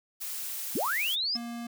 blue noise, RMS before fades -36 dBFS, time 0.2-1.16 s, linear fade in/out 20 ms
sine linear sweep, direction up, 161.7 to 5290 Hz, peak -27 dBFS, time 0.75-1.37 s, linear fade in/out 5 ms
square tone, 235.6 Hz, A#3, 19 cents sharp, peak -36 dBFS, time 1.35-1.67 s, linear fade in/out 5 ms
effects none

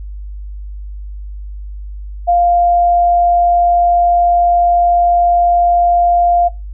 sine tone, 698.5 Hz, F5, in tune, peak -8 dBFS, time 2.27-6.49 s, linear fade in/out 20 ms, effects noise-tail reverb RT60 0.2 s tail -17 dB re dry + added 50 Hz sine -24 dBFS peak until 6.73 s

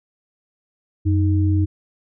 sine tone pair together, 92.5 / 311.1 Hz, F#2 / D#4, 0 / 0 cents, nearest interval octave + major sixth, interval 2100 cents, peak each -15 / -22 dBFS, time 1.05-1.66 s, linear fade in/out 20 ms, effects none

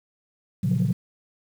sine chord, Gb major seventh, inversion first, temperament equal, 116.54 / 138.59 / 174.61 / 185 Hz, Bb2 / Db3 / F3 / Gb3, 0 / 0 / 0 / 0 cents, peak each -24 dBFS, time 0.63-0.93 s, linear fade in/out 10 ms, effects tanh soft clip ceiling -14 dBFS + 8-bit

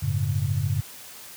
sine tone cluster, 94.3 / 108.6 / 140.9 Hz, F#2 / A2 / C#3, +33 / -22 / +29 cents, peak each -26 dBFS, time 0.02-0.81 s, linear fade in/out 10 ms, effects white hiss -43 dBFS RMS until 1.36 s + high-pass 60 Hz 12 dB/octave

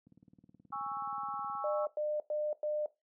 click train, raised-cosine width 5 ms, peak -35 dBFS, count 29, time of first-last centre 0.07-1.551 s, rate 18.9 Hz
sine chord, C# minor, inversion second, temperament equal with one note detuned, 821.1 / 1108.7 / 1318.5 Hz, G#5 / C#6 / E6, -20 / 0 / 0 cents, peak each -40 dBFS, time 0.72-1.86 s, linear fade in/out 10 ms
sine tone bursts, 602 Hz, D5, 43 cents sharp, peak -31 dBFS, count 4, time 1.64-2.86 s, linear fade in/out 2 ms, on 230 ms, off 100 ms
effects noise-tail reverb RT60 0.2 s tail -17 dB re dry + high-pass 300 Hz 12 dB/octave

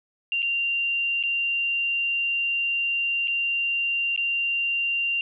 sine tone with dropouts, 2775 Hz, F7, 12 cents flat, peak -22 dBFS, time 0.32-5.21 s, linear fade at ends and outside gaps 1 ms, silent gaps 0.421-0.427 / 1.228-1.236 / 3.274-3.28 / 4.162-4.176 s, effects none

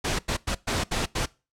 pink noise bursts at uneven times, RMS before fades -26 dBFS, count 6, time 0.04-0.19 / 0.28-0.37 / 0.47-0.55 / 0.67-0.84 / 0.91-1.06 / 1.15-1.26 s, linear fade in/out 10 ms, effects noise-tail reverb RT60 0.3 s tail -22 dB re dry + low-pass 8000 Hz 12 dB/octave

